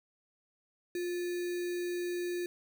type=tone with sample-and-hold; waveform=sine; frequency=352.7 Hz; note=F4; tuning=17 cents sharp; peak=-32 dBFS; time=0.95-2.46 s; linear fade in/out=2 ms; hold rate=2100 Hz; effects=none